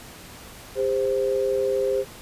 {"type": "tone pair together", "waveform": "sine", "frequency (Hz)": [402.1, 523.3], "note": ["G4", "C5"], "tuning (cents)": [44, 0], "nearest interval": "perfect fourth", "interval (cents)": 456, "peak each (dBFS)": [-23, -23], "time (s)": [0.75, 2.05], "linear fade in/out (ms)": 50, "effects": ["pink hiss -43 dBFS RMS until 2.21 s", "resampled to 32000 Hz"]}